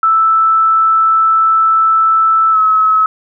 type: tone with pitch glide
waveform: sine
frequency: 1318.5 to 1288.4 Hz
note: E6 to E6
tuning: 0 to -40 cents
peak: -7 dBFS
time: 0.03-3.06 s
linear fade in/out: 2 ms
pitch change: -40 cents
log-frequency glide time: 2.52-2.57 s
effects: none